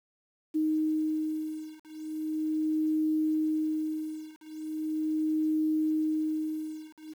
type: beating tone pair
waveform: sine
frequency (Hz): 311.1 / 311.49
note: D#4 / D#4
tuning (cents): 0 / +2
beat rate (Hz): 0.39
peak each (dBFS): -30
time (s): 0.54-7.14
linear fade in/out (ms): 20
effects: 9-bit